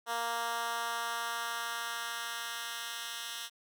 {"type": "tone with high-pass filter sweep", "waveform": "10% pulse", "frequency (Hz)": 233.1, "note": "A#3", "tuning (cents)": 0, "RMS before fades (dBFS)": -37, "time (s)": [0.06, 3.5], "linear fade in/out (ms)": 50, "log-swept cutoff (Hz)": [750, 2600], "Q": 1.1, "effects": []}